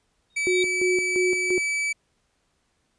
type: tone with exponential growth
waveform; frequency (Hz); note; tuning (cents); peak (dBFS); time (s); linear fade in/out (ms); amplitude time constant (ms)
sine; 3729; A#7; 0; -25; 0.3-0.63; 2; 70
type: tone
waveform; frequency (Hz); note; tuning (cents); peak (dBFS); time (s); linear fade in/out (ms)
45% pulse; 2300; D7; -37; -23; 0.36-1.93; 10
type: tone with tremolo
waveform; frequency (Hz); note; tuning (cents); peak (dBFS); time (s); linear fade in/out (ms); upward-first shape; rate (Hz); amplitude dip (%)
sine; 365.3; F#4; -22; -20; 0.47-1.58; 0; square; 2.9; 70
effects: pink hiss -70 dBFS RMS until 2.98 s + resampled to 22050 Hz